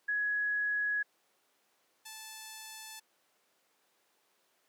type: tone pair in turn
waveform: sine / 5% pulse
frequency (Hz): 1676 / 875.6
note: G#6 / A5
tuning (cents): +15 / -9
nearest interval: major seventh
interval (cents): 1124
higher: first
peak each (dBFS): -29 / -33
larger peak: first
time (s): 0.08-1.03 / 2.05-3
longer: neither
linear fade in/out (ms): 10
effects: pink hiss -72 dBFS RMS until 4.68 s + high-pass 400 Hz 12 dB/octave